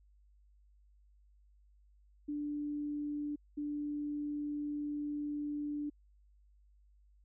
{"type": "tone bursts at uneven times", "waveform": "sine", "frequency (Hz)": 293.7, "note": "D4", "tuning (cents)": 0, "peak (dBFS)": -35, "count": 2, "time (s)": [[2.28, 3.36], [3.57, 5.9]], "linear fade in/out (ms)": 10, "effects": ["added 50 Hz sine -62 dBFS peak until 7.24 s"]}